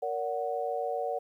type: chord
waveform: sine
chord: Bb augmented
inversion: none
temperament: equal with one note detuned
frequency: 466.2 / 573.6 / 740 Hz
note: Bb4 / D5 / F#5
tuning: 0 / -41 / 0 cents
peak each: -34 / -34 / -33 dBFS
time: 0.02-1.19 s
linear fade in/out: 10 ms
effects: 11-bit